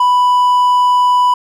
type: tone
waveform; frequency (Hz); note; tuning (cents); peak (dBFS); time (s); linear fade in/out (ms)
triangle; 990; B5; +4; -6; 0-1.34; 5
effects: none